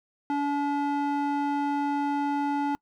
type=tone with band-pass filter; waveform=square; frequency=286.4 Hz; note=D4; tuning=43 cents flat; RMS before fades=-27 dBFS; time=0.3-2.75 s; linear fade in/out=0 ms; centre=650 Hz; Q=2; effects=noise-tail reverb RT60 0.1 s tail -26 dB re dry